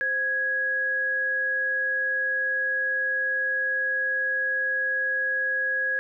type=tone pair together; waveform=sine; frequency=522.9 / 1661.2 Hz; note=C5 / G#6; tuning=-1 / 0 cents; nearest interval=octave + minor sixth; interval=2001 cents; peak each=-35 / -23 dBFS; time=0.01-5.99 s; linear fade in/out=0 ms; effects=none